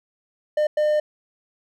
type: tone bursts at uneven times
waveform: triangle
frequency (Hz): 604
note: D5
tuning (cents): +48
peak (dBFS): -15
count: 2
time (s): 0.57-0.67 / 0.77-1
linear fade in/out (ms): 5
effects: none